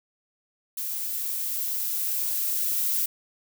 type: noise with level ramp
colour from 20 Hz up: violet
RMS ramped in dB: -31 to -25 dBFS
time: 0.77-3.06 s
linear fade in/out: 5 ms
effects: none